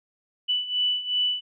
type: beating tone pair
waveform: sine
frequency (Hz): 2973 / 2975.7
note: F#7 / F#7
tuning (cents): +8 / +9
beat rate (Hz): 2.7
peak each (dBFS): -28 / -24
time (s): 0.48-1.41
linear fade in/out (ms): 20
effects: none